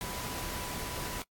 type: tone in noise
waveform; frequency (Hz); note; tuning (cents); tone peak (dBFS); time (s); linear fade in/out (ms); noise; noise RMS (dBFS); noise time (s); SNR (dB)
sine; 987.8; B5; 0; -46; 0.01-1.22; 0; pink; -38; 0.01-1.22; -11
effects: noise-tail reverb RT60 0.1 s tail -21 dB re dry + AAC 64 kbps